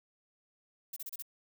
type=noise bursts; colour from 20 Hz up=violet; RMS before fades=-41 dBFS; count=5; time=0.93-1.224 s; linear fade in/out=5 ms; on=34 ms; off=31 ms; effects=none